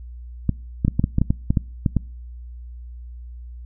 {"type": "clicks", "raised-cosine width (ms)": 5, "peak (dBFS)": -5, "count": 12, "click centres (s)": [0.493, 0.849, 0.881, 0.995, 1.041, 1.184, 1.216, 1.305, 1.505, 1.572, 1.862, 1.967], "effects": ["noise-tail reverb RT60 0.5 s tail -26 dB re dry", "added 60 Hz sine -34 dBFS peak until 3.65 s"]}